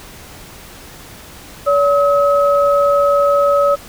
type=tone pair together; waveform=sine; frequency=570.2 / 1280 Hz; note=C#5 / D#6; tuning=+49 / +49 cents; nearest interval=octave + major second; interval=1400 cents; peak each=-11 / -15 dBFS; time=1.66-3.76 s; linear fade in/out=20 ms; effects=pink hiss -37 dBFS RMS until 3.88 s